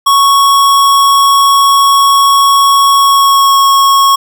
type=tone with pitch glide; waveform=square; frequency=1108.7 to 1099.1 Hz; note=C#6 to C#6; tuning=0 to -15 cents; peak=-5 dBFS; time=0.06-4.16 s; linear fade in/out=10 ms; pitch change=-15 cents; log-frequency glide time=2.97-3.59 s; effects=none